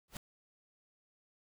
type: noise with exponential growth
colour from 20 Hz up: pink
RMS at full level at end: -39 dBFS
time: 0.08-0.17 s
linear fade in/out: 2 ms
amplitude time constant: 18 ms
effects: none